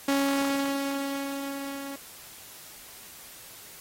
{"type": "tone with level ramp", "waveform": "sawtooth", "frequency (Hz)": 277.2, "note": "C#4", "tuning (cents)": 0, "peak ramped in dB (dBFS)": [-18, -32], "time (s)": [0.08, 1.96], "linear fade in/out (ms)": 5, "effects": ["white hiss -47 dBFS RMS until 3.8 s", "AAC 48 kbps"]}